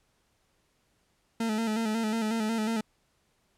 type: tone with vibrato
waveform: 40% pulse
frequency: 221.4 Hz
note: A3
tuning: 11 cents sharp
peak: -26 dBFS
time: 1.4-2.81 s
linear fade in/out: 5 ms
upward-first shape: square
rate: 5.5 Hz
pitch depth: 49 cents each way
effects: pink hiss -71 dBFS RMS until 3.57 s + low-pass 11000 Hz 12 dB/octave